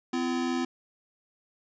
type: tone pair together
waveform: square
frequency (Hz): 254.7 / 340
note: C4 / F4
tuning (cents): -46 / -46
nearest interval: perfect fourth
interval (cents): 500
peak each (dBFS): -29 / -32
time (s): 0.13-0.65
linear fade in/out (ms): 5
effects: resampled to 16000 Hz + 11-bit